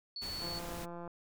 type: tone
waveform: sine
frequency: 4435 Hz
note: C#8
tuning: in tune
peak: -39 dBFS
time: 0.16-0.59 s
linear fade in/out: 2 ms
type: noise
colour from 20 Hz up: pink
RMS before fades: -45 dBFS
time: 0.21-0.86 s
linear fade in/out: 20 ms
type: click train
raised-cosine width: 1 ms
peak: -32 dBFS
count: 114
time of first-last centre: 0.42-1.077 s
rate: 172 Hz
effects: none